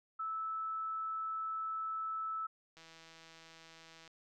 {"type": "tone", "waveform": "sine", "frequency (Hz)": 1310, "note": "E6", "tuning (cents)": -11, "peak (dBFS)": -36, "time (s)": [0.19, 2.47], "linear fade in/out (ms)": 10}
{"type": "click train", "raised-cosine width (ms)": 0.2, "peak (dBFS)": -39, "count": 214, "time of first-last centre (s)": [2.77, 4.077], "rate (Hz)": 163}
{"effects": []}